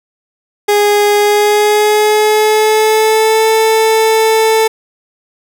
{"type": "tone with pitch glide", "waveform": "30% pulse", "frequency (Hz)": [412.8, 442.4], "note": ["G#4", "A4"], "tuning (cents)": [-10, 9], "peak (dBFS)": -5, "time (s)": [0.68, 4.68], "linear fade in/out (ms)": 10, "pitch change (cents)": 119, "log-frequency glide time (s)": [1.16, 3.48], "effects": []}